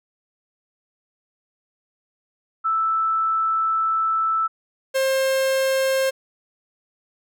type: tone pair in turn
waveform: sine / 45% pulse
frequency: 1318.5 / 531.9 Hz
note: E6 / C5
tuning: 0 / +28 cents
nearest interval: octave + major third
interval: 1572 cents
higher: first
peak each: -18 / -18 dBFS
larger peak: neither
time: 2.64-4.48 / 4.94-6.11 s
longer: first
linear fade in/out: 20 ms
effects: none